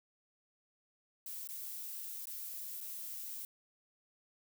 violet noise with dropouts, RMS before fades -44 dBFS, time 1.26-3.45 s, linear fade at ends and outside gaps 2 ms, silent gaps 1.475-1.488 / 2.256-2.27 / 2.805-2.81 s, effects none

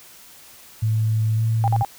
sine tone with pitch glide, 110 to 112.25 Hz, A2 to A2, 0 to +35 cents, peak -17 dBFS, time 0.82-1.83 s, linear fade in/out 10 ms, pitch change +35 cents, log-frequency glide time 1.36-1.41 s
sine tone bursts, 800 Hz, G5, 35 cents sharp, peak -19 dBFS, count 3, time 1.64-1.848 s, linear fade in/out 0 ms, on 38 ms, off 47 ms
effects white hiss -46 dBFS RMS until 1.98 s

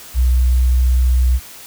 sine tone, 62.5 Hz, B1, 21 cents sharp, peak -10 dBFS, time 0.14-1.4 s, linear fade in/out 50 ms, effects white hiss -37 dBFS RMS until 1.66 s

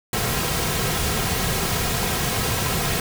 pink noise with comb filter, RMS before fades -23 dBFS, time 0.13-3 s, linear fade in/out 2 ms, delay 3.4 ms, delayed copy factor -0.5, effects none

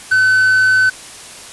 triangle tone with quantisation, 1517 Hz, F#6, 43 cents sharp, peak -7 dBFS, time 0.11-0.9 s, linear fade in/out 10 ms, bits 5, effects white hiss -34 dBFS RMS until 1.52 s + resampled to 24000 Hz

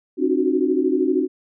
sine tone cluster, 268.7 / 306.9 / 361.7 / 374.6 Hz, C4 / D#4 / F#4 / F#4, +46 / -24 / -39 / +21 cents, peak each -22 dBFS, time 0.17-1.28 s, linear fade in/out 50 ms, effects none

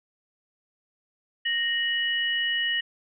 sine tone pair together, 1860.6 / 2934 Hz, A#6 / F#7, -4 / -15 cents, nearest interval minor sixth, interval 789 cents, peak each -26 dBFS, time 1.45-2.81 s, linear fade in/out 10 ms, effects none

